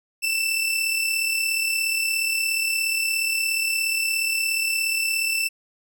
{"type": "tone pair together", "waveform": "sawtooth", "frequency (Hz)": [2658, 2695], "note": ["E7", "E7"], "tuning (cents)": [14, 38], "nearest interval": "unison", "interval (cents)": 24, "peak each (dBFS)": [-19, -25], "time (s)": [0.22, 5.49], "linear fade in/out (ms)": 20, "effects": []}